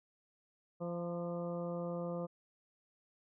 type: harmonic tone with a mistuned harmonic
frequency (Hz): 172.6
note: F3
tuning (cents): -20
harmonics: 1 / 2 / 3 / 4 / 5 / 6 / 7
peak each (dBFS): -40 / -46 / -40 / -50 / -56 / -54 / -52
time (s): 0.8-2.27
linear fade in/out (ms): 20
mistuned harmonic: 5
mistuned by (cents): +40
effects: none